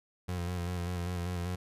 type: tone with vibrato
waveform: 30% pulse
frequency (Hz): 88.4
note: F2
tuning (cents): +22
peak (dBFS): -30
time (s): 0.28-1.56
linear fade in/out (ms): 10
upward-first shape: square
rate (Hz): 5.1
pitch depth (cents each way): 34
effects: resampled to 32000 Hz